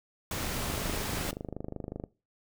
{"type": "noise", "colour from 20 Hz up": "pink", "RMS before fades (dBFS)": -34, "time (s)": [0.31, 1.31], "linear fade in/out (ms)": 2}
{"type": "click train", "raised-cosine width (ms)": 2, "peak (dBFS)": -23, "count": 35, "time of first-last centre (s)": [0.7, 2.039], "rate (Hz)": 25.4}
{"effects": ["noise-tail reverb RT60 0.3 s tail -20 dB re dry"]}